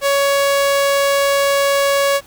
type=tone; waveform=sawtooth; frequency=559 Hz; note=C#5; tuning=14 cents sharp; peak=-9 dBFS; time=0.01-2.21 s; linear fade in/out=50 ms; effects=pink hiss -45 dBFS RMS until 2.26 s